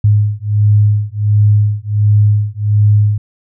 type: beating tone pair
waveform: sine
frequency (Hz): 103.83 / 105.23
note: G#2 / G#2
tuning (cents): 0 / +23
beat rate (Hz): 1.4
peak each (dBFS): -11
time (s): 0.04-3.18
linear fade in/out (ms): 5
effects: none